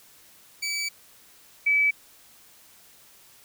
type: tone pair in turn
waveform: 20% pulse / sine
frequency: 2296 / 2296 Hz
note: D7 / D7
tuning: -40 / -40 cents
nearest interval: unison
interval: 0 cents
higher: neither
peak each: -22 / -18 dBFS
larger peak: second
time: 0.62-0.89 / 1.66-1.91 s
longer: first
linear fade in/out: 10 ms
effects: white hiss -54 dBFS RMS until 3.44 s